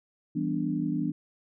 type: chord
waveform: sine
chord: E minor seventh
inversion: none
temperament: equal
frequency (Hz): 164.81 / 196 / 246.9 / 293.7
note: E3 / G3 / B3 / D4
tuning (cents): 0 / 0 / 0 / 0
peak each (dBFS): -32 / -34 / -32 / -30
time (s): 0.35-1.12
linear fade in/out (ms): 10
effects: none